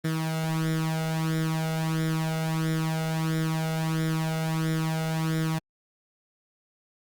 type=tone with flanger; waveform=sawtooth; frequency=160 Hz; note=D#3; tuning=49 cents sharp; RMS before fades=-27 dBFS; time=0.04-5.59 s; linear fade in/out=10 ms; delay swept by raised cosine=0.55 to 1.44 ms; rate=1.5 Hz; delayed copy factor=+0.7; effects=Opus 24 kbps